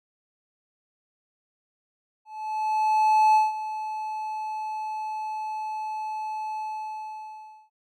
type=tone with ADSR envelope; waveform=triangle; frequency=864 Hz; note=A5; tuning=32 cents flat; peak=-13 dBFS; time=2.25-7.7 s; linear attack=1100 ms; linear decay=170 ms; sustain=-14 dB; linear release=1100 ms; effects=none